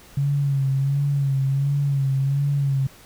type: tone with vibrato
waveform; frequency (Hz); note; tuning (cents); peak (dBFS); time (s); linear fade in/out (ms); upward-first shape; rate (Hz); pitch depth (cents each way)
sine; 138.59; C#3; 0; -18; 0.17-2.87; 5; sine; 1.4; 49
effects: pink hiss -48 dBFS RMS until 3.05 s